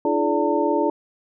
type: tone cluster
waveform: sine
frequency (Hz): 298.7 / 338 / 423.5 / 580 / 900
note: D4 / E4 / G#4 / D5 / A5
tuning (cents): +29 / +43 / +34 / -22 / +39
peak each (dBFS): -24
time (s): 0.05-0.9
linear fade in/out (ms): 2
effects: none